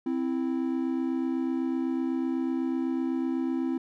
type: tone pair together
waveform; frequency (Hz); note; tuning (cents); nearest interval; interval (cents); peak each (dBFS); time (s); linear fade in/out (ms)
triangle; 261.6 / 329.6; C4 / E4; 0 / 0; major third; 400; -26 / -28; 0.06-3.78; 5
effects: none